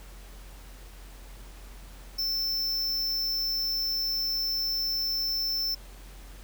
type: tone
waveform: square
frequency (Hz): 5330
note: E8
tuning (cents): +18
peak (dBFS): -27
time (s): 2.18-5.75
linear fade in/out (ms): 10
effects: added 45 Hz sine -44 dBFS peak until 6.43 s + pink hiss -52 dBFS RMS until 6.43 s